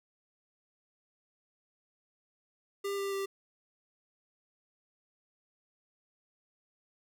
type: tone with pitch steps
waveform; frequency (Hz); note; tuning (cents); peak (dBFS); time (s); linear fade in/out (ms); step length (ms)
square; 399.1 / 395.7 / 392.2; G4 / G4 / G4; +31 / +16 / +1; -33; 2.84-3.26; 10; 140
effects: none